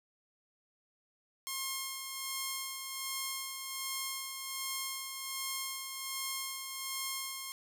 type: tone with tremolo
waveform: 5% pulse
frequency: 1071 Hz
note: C6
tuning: 40 cents sharp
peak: -23 dBFS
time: 1.47-7.52 s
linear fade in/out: 0 ms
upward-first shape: sine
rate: 1.3 Hz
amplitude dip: 45%
effects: none